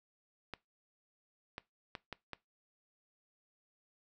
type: clicks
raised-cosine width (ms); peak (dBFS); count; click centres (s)
0.3; -25; 5; 0.537 / 1.581 / 1.952 / 2.127 / 2.333
effects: noise-tail reverb RT60 0.2 s tail -21 dB re dry